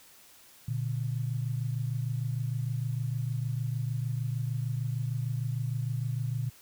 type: tone pair together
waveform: sine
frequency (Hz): 118.83 / 145.4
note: A#2 / D3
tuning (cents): +34 / -17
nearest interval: minor third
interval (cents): 349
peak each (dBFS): -30 / -34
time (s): 0.68-6.5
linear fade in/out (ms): 5
effects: white hiss -56 dBFS RMS until 6.61 s